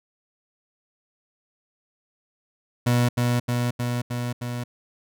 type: tone with echo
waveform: 30% pulse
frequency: 121.6 Hz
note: B2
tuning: 26 cents flat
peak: -15 dBFS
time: 2.86-3.09 s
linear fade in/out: 10 ms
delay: 310 ms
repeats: 5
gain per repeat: -2 dB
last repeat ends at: 4.64 s
effects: none